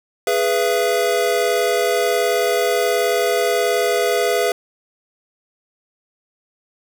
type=chord; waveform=square; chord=E major; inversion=first; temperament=equal with one note detuned; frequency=415.3 / 493.9 / 675.1 Hz; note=G#4 / B4 / E5; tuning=0 / 0 / +41 cents; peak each=-21 dBFS; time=0.27-4.52 s; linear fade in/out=2 ms; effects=none